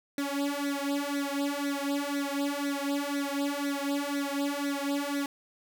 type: tone with flanger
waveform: sawtooth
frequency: 282.9 Hz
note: C#4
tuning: 35 cents sharp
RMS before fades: -31 dBFS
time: 0.18-5.26 s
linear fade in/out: 2 ms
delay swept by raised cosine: 0.5 to 3.3 ms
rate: 2 Hz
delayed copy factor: +0.95
effects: none